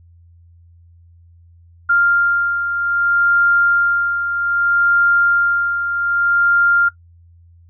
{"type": "beating tone pair", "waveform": "sine", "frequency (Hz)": [1396.9, 1397.53], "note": ["F6", "F6"], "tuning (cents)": [0, 1], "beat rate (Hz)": 0.63, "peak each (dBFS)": [-13, -21], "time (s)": [1.89, 6.89], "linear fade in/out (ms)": 10, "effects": ["noise-tail reverb RT60 0.1 s tail -19 dB re dry", "added 85 Hz sine -44 dBFS peak until 7.69 s"]}